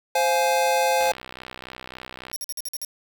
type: chord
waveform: square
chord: F minor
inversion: second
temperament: equal with one note detuned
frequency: 523.3 / 698.5 / 839.8 Hz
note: C5 / F5 / Ab5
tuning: 0 / 0 / +19 cents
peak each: -23 / -26 / -23 dBFS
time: 0.15-1.12 s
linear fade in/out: 5 ms
type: click train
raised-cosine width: 0.3 ms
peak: -20 dBFS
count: 84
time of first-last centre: 1.01-2.315 s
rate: 63.6 Hz
type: tone bursts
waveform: 15% pulse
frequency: 5588 Hz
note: F8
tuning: in tune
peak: -23 dBFS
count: 7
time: 2.33-2.848 s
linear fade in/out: 0 ms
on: 32 ms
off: 49 ms
effects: 7-bit